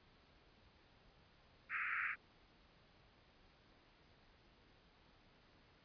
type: band-pass noise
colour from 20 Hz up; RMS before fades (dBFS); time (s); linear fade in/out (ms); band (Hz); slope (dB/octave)
pink; -41; 1.69-2.16; 50; 1300 to 2500; 96
effects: pink hiss -68 dBFS RMS until 5.84 s + resampled to 11025 Hz